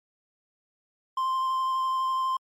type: tone with vibrato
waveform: triangle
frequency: 1046.5 Hz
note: C6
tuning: in tune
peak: -22 dBFS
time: 1.17-2.37 s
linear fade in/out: 5 ms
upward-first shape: triangle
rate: 12 Hz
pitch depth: 12 cents each way
effects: MP3 64 kbps